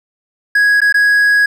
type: tone with dropouts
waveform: triangle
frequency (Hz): 1661.2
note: G#6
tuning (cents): 0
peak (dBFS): -6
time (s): 0.55-1.46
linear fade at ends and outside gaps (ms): 5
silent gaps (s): 0.805-0.816 / 0.926-0.942
effects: none